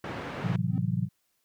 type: band-pass noise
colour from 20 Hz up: pink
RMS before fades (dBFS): -37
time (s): 0.04-0.56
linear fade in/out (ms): 2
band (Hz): 110 to 2000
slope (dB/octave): 12
type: chord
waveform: sine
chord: F# half-diminished seventh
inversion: first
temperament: equal with one note detuned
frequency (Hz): 110 / 130.81 / 164.81 / 185.64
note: A2 / C3 / E3 / F#3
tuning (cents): 0 / 0 / 0 / +6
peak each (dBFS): -31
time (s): 0.41-1.09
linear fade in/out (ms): 50
type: tone with exponential growth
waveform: triangle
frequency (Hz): 256.2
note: C4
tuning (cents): -36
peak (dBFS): -29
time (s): 0.62-0.78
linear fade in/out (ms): 1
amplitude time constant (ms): 33
effects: white hiss -74 dBFS RMS until 1.44 s